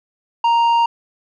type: tone with tanh clipping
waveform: sine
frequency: 932.3 Hz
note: A#5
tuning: in tune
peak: -13 dBFS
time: 0.44-0.86 s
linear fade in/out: 5 ms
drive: 7 dB
effects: none